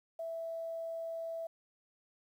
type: tone with quantisation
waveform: sine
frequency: 659.3 Hz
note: E5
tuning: in tune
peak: -37 dBFS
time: 0.19-1.47 s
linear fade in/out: 5 ms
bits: 11
effects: none